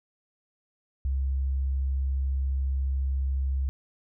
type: tone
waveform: sine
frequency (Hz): 67.1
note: C2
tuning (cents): +44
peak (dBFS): -24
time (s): 1.05-3.69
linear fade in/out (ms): 0
effects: none